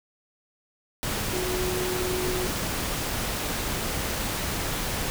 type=tone in noise; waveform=sine; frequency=365.8 Hz; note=F#4; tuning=20 cents flat; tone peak=-28 dBFS; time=1.33-2.47 s; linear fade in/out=0 ms; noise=pink; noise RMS=-29 dBFS; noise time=1.03-5.1 s; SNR=-2 dB; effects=none